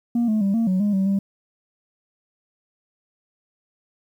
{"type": "tone with pitch steps", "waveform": "sine", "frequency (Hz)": [236.6, 216, 197, 228.4, 186, 206, 192.1, 196.8], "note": ["A#3", "A3", "G3", "A#3", "F#3", "G#3", "G3", "G3"], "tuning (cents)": [26, -32, 9, -35, 9, -14, -35, 7], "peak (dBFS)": -15, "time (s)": [0.15, 1.19], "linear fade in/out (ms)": 5, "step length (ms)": 130, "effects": ["tanh soft clip ceiling -16 dBFS", "9-bit"]}